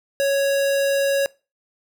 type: tone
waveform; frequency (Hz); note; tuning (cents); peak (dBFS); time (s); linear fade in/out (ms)
square; 554.4; C#5; 0; -18; 0.2-1.26; 0
effects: noise-tail reverb RT60 0.3 s tail -23 dB re dry